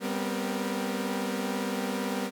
sawtooth tone cluster, 196.2 / 244.7 / 262.6 / 469 Hz, G3 / B3 / C4 / A#4, +2 / -16 / +6 / +11 cents, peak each -29 / -30 / -32 / -33 dBFS, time 0-2.31 s, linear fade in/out 50 ms, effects none

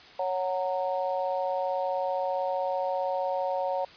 harmonic tone, 184.6 Hz, F#3, 4 cents flat, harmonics 3 / 4 / 5, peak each -29 / -31 / -33 dBFS, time 0.19-3.85 s, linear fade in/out 5 ms, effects white hiss -50 dBFS RMS until 3.96 s + resampled to 11025 Hz

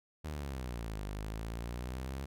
sawtooth exponential two-way sweep, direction down then up, 78.9 to 50.2 to 68.8 Hz, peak -34 dBFS, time 0.24-2.26 s, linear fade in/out 10 ms, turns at 1.05 s, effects none

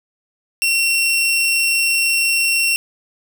sawtooth tone, 2726 Hz, F7, 43 cents flat, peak -11 dBFS, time 0.62-2.76 s, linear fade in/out 0 ms, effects none

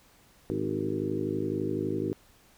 harmonic tone with a mistuned harmonic, 51.91 Hz, G#1, in tune, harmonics 2 / 3 / 4 / 5 / 6 / 7 / 8 / 9, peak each -38 / -38 / -39 / -36 / -33 / -33 / -39 / -39 dBFS, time 0.5-2.13 s, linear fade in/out 0 ms, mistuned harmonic 7, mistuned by +47 cents, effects pink hiss -60 dBFS RMS until 2.57 s

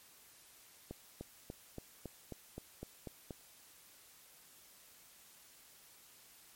accelerating click train, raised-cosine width 2 ms, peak -30 dBFS, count 10, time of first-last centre 0.91-3.308 s, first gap 300 ms, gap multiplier 0.97, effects white hiss -61 dBFS RMS until 6.55 s + MP3 64 kbps

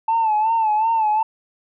sine tone with vibrato, 880 Hz, A5, in tune, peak -14 dBFS, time 0.08-1.23 s, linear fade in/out 5 ms, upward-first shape sine, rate 2.7 Hz, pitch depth 71 cents each way, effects tanh soft clip ceiling -12 dBFS

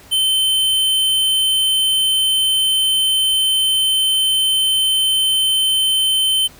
square tone, 3080 Hz, G7, 31 cents flat, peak -14 dBFS, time 0.11-6.48 s, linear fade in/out 20 ms, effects pink hiss -44 dBFS RMS until 6.59 s

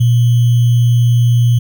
sine tone with sample-and-hold, 119.5 Hz, A#2, 43 cents sharp, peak -7 dBFS, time 0-1.59 s, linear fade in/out 10 ms, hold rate 3150 Hz, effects none

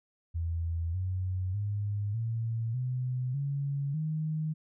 sine tone with pitch steps, 83.5 / 92.65 / 102.8 / 114.06 / 126.56 / 140.43 / 155.82 Hz, E2 / F#2 / G#2 / A#2 / B2 / C#3 / D#3, +23 / +3 / -17 / -37 / +43 / +23 / +3 cents, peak -29 dBFS, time 0.34-4.54 s, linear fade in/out 20 ms, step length 600 ms, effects none

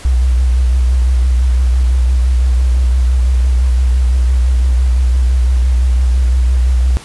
sine tone with vibrato, 62.6 Hz, B1, 24 cents sharp, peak -8 dBFS, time 0.05-6.97 s, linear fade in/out 0 ms, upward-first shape sine, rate 5.9 Hz, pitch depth 52 cents each way, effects pink hiss -34 dBFS RMS until 7.04 s + resampled to 24000 Hz

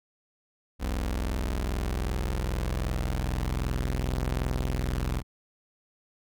sawtooth tone pair together, 42.58 / 63.8 Hz, F1 / C2, -43 / -43 cents, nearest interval perfect fifth, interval 700 cents, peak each -26 dBFS, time 0.79-5.23 s, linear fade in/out 50 ms, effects none

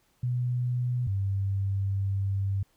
sine tone pair in turn, 123.47 / 98 Hz, B2 / G2, 0 / 0 cents, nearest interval major third, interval 400 cents, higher first, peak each -25 dBFS, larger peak neither, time 0.23-1.07 / 1.07-2.63 s, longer second, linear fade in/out 5 ms, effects pink hiss -68 dBFS RMS until 2.76 s

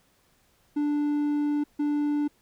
triangle tone pair in turn, 293.7 / 293.7 Hz, D4 / D4, 0 / 0 cents, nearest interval unison, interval 0 cents, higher neither, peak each -21 dBFS, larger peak neither, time 0.76-1.64 / 1.79-2.28 s, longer first, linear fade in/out 10 ms, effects pink hiss -65 dBFS RMS until 2.41 s

